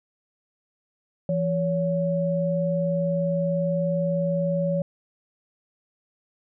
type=tone pair together; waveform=sine; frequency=169 / 562.6 Hz; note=E3 / C#5; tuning=+43 / +26 cents; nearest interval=octave + major sixth; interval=2083 cents; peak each=-24 dBFS; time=1.29-4.82 s; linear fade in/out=2 ms; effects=none